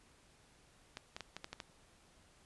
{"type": "clicks", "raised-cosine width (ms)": 0.2, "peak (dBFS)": -26, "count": 7, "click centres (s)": [0.971, 1.165, 1.207, 1.366, 1.444, 1.53, 1.602], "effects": ["pink hiss -66 dBFS RMS until 2.45 s", "resampled to 24000 Hz"]}